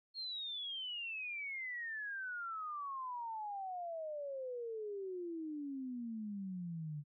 sine exponential sweep, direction down, 4290 to 143.8 Hz, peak -40 dBFS, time 0.14-7.04 s, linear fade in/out 50 ms, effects AAC 48 kbps

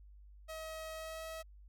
sawtooth tone with pitch glide, 637 to 643.7 Hz, D#5 to E5, +41 to -41 cents, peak -39 dBFS, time 0.48-1.43 s, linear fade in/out 20 ms, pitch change +18 cents, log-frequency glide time 0.93-1.23 s, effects added 50 Hz sine -54 dBFS peak until 1.68 s

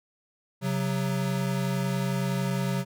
square tone pair together, 134 / 184.91 Hz, C3 / F#3, +42 / -1 cents, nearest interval tritone, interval 557 cents, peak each -29 / -29 dBFS, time 0.61-2.85 s, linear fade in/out 50 ms, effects none

